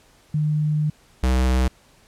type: tone pair in turn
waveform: sine / square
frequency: 151.6 / 63.74 Hz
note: D#3 / C2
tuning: -45 / -45 cents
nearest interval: octave + minor third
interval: 1500 cents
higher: first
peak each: -18 / -17 dBFS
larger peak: second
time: 0.34-0.9 / 1.23-1.68 s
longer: first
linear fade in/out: 5 ms
effects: pink hiss -55 dBFS RMS until 2.07 s + low-pass 11000 Hz 12 dB/octave